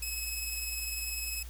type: tone with tremolo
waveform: 10% pulse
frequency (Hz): 2573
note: E7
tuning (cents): -43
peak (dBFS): -24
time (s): 0.02-1.43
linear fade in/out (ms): 5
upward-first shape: sine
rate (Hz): 20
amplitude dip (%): 35
effects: added 60 Hz sine -41 dBFS peak until 1.49 s + white hiss -53 dBFS RMS until 1.49 s